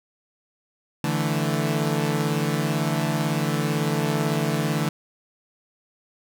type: chord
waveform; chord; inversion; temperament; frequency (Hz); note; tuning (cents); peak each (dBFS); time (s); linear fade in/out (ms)
sawtooth; D suspended second; none; equal; 146.83 / 164.81 / 220; D3 / E3 / A3; 0 / 0 / 0; -21 / -22 / -24; 1.04-4.89; 2
effects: none